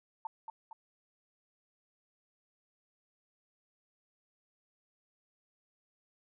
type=tone with echo; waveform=sine; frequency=892 Hz; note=A5; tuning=23 cents sharp; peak=-35 dBFS; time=0.25-0.27 s; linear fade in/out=2 ms; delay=230 ms; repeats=2; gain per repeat=-5 dB; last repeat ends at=0.73 s; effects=none